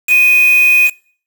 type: tone with quantisation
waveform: sine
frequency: 2489 Hz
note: D#7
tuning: in tune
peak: -6 dBFS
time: 0.07-0.91 s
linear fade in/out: 50 ms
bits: 3
effects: noise-tail reverb RT60 0.5 s tail -24 dB re dry